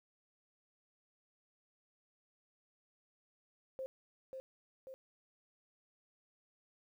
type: tone with echo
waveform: sine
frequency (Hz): 527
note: C5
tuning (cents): +12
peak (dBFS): -39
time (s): 3.79-3.86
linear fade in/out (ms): 0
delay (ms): 540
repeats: 2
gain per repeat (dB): -4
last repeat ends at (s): 4.94
effects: 12-bit